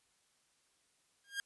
sawtooth tone with exponential growth, 1615 Hz, G#6, 49 cents flat, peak -29 dBFS, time 1.24-1.4 s, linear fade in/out 1 ms, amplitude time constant 34 ms, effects white hiss -74 dBFS RMS until 1.45 s + resampled to 24000 Hz

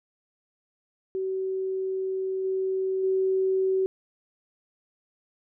sine tone with level steps, 379.7 Hz, F#4, 45 cents sharp, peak -26 / -24 / -21 dBFS, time 1.15-3.86 s, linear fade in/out 0 ms, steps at 2.44 / 3.03 s, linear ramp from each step 10 ms, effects none

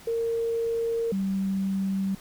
sine tone pair in turn, 460.3 / 193.53 Hz, A#4 / G3, -22 / -22 cents, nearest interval octave + minor third, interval 1500 cents, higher first, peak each -24 dBFS, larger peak neither, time 0.07-1.12 / 1.12-2.15 s, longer first, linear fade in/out 5 ms, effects pink hiss -49 dBFS RMS until 2.2 s

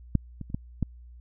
clicks, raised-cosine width 5 ms, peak -9 / -23 / -30 / -16 / -13 dBFS, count 5, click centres 0.153 / 0.413 / 0.501 / 0.545 / 0.827 s, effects added 60 Hz sine -45 dBFS peak until 1.2 s

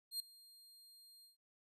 sawtooth tone with ADSR envelope, 4200 Hz, C8, 6 cents sharp, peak -34 dBFS, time 0.11-1.37 s, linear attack 89 ms, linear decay 4 ms, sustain -23 dB, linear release 130 ms, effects resampled to 32000 Hz

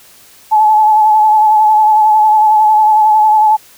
sine tone with vibrato, 859 Hz, A5, 42 cents flat, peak -5 dBFS, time 0.51-3.57 s, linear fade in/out 20 ms, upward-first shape sine, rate 11 Hz, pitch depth 32 cents each way, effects white hiss -42 dBFS RMS until 3.77 s

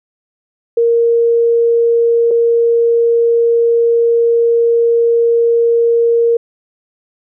sine tone pair in turn, 466.2 / 466.2 Hz, A#4 / A#4, 0 / 0 cents, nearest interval unison, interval 0 cents, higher neither, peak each -8 dBFS, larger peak neither, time 0.77-2.31 / 2.31-6.37 s, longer second, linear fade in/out 5 ms, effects none

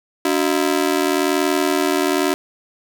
sawtooth ring-modulated tone, 329.6 Hz, E4, in tune, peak -9 dBFS, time 0.25-2.34 s, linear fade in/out 0 ms, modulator 40.5 Hz, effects 7-bit

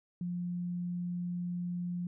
sine tone, 176.3 Hz, F3, 17 cents sharp, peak -33 dBFS, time 0.21-2.07 s, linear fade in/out 2 ms, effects none

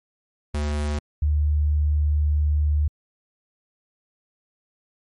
square / sine tone pair in turn, 74.1 / 74.62 Hz, D2 / D2, +16 / +28 cents, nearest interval unison, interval 12 cents, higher second, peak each -23 / -17 dBFS, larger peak second, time 0.54-0.99 / 1.22-2.88 s, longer second, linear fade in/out 5 ms, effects MP3 48 kbps

